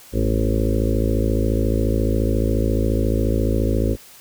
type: harmonic tone with a mistuned harmonic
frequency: 54.3 Hz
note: A1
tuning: 22 cents flat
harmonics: 1 / 2 / 4 / 5 / 6 / 7 / 8 / 9 / 10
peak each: -20 / -23 / -26 / -27 / -28 / -28 / -29 / -30 / -30 dBFS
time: 0.12-3.97 s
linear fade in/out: 50 ms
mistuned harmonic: 4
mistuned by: -35 cents
effects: white hiss -45 dBFS RMS until 4.2 s